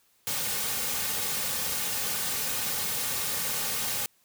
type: noise with comb filter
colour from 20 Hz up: white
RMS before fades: -30 dBFS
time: 0.27-4.06 s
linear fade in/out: 0 ms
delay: 3 ms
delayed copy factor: -0.6
effects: white hiss -66 dBFS RMS until 4.24 s